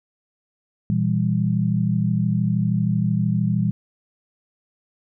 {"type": "chord", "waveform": "sine", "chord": "E diminished", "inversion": "second", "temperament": "just", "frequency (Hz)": [118.67, 164.81, 197.78], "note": ["Bb2", "E3", "G3"], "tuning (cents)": [31, 0, 16], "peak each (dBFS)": -22, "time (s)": [0.9, 3.71], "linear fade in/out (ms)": 0, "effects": []}